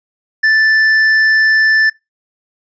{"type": "tone with tanh clipping", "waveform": "triangle", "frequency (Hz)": 1760, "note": "A6", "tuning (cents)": 0, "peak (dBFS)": -9, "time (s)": [0.43, 1.9], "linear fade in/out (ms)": 10, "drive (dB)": 10, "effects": ["noise-tail reverb RT60 0.2 s tail -22 dB re dry", "resampled to 16000 Hz"]}